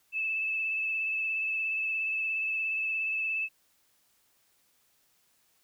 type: tone with vibrato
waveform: sine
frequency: 2620 Hz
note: E7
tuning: 11 cents flat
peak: -28 dBFS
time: 0.12-3.49 s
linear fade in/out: 50 ms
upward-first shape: sine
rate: 17 Hz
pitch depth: 20 cents each way
effects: white hiss -69 dBFS RMS until 5.63 s